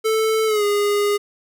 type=tone with pitch glide; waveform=square; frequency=440 to 410.5 Hz; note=A4 to G#4; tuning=0 to -20 cents; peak=-17 dBFS; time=0.04-1.18 s; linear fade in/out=20 ms; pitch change=-120 cents; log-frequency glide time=0.46-0.64 s; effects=none